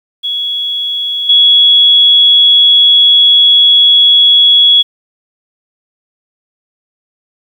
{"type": "tone with level steps", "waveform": "sine", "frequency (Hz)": 3356, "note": "G#7", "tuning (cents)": 17, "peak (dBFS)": [-13, -3], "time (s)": [0.23, 4.83], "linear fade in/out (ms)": 20, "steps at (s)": 1.29, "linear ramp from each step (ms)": 5, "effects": ["7-bit"]}